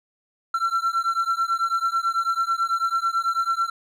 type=beating tone pair; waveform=triangle; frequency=1349 / 1358.1 Hz; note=E6 / F6; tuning=+40 / -49 cents; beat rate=9.1 Hz; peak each=-22 dBFS; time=0.54-3.7 s; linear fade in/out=5 ms; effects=none